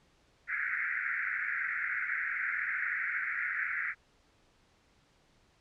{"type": "band-pass noise", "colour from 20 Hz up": "white", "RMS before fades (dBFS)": -34, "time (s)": [0.47, 3.95], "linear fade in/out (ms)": 50, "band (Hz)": [1400, 2200], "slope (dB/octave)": 96, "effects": ["pink hiss -67 dBFS RMS until 5.6 s", "low-pass 6000 Hz 12 dB/octave"]}